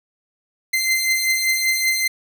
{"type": "beating tone pair", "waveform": "sawtooth", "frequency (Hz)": [2072, 2077.2], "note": ["C7", "C7"], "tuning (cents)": [-17, -13], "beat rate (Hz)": 5.2, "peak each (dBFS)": [-20, -15], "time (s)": [0.73, 2.08], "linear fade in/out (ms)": 10, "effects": []}